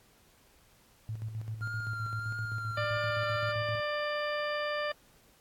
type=tone with tremolo; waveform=sine; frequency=110 Hz; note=A2; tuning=in tune; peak=-33 dBFS; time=1.09-3.8 s; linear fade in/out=0 ms; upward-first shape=square; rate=7.7 Hz; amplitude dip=55%
type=tone with vibrato; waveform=triangle; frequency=1396.9 Hz; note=F6; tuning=in tune; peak=-34 dBFS; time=1.61-3.53 s; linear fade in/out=20 ms; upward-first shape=triangle; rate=1.6 Hz; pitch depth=28 cents each way
type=harmonic tone; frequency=594 Hz; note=D5; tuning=20 cents sharp; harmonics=1 / 2 / 3 / 4 / 5 / 6 / 8; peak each=-33 / -37 / -37 / -43 / -44 / -48 / -46 dBFS; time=2.77-4.92 s; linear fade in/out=5 ms
effects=pink hiss -63 dBFS RMS until 5.4 s + AAC 64 kbps